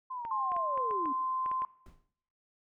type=linear sweep; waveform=sine; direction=down; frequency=1047 to 261.6 Hz; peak=-36 dBFS; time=0.1-1.13 s; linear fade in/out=10 ms
type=clicks; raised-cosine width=0.5 ms; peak=-30 dBFS; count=9; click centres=0.251 / 0.519 / 0.565 / 0.776 / 0.91 / 1.057 / 1.461 / 1.515 / 1.62 s
type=tone with pitch glide; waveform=sine; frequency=1056 to 1037.9 Hz; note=C6 to C6; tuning=+16 to -14 cents; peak=-30 dBFS; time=0.31-1.65 s; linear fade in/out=2 ms; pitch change=-30 cents; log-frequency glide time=0.46-0.87 s
type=noise with exponential decay; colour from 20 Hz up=brown; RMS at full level=-48 dBFS; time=1.86-2.13 s; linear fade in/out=1 ms; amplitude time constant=57 ms
effects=noise-tail reverb RT60 0.7 s tail -19 dB re dry